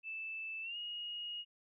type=tone with pitch glide; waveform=sine; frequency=2637 to 2876 Hz; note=E7 to F#7; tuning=0 to -50 cents; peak=-40 dBFS; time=0.03-1.45 s; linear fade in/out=50 ms; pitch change=+150 cents; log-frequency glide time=0.62-0.77 s; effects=none